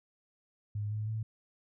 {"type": "tone with pitch steps", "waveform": "sine", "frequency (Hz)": [104.2, 107, 110.1], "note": ["G#2", "A2", "A2"], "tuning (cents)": [6, -48, 2], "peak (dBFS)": -32, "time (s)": [0.75, 1.23], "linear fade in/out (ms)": 5, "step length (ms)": 160, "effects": []}